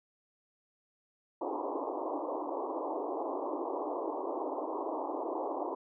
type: band-pass noise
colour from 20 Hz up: pink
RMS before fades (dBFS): -36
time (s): 1.41-5.75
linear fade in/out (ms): 5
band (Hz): 280 to 1100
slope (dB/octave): 96
effects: none